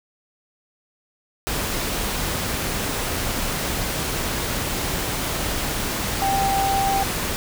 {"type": "tone in noise", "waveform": "sine", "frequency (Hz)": 784, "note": "G5", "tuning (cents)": 0, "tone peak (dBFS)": -19, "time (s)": [6.22, 7.03], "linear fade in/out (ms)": 0, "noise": "pink", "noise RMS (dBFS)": -25, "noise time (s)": [1.47, 7.36], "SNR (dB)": 3, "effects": []}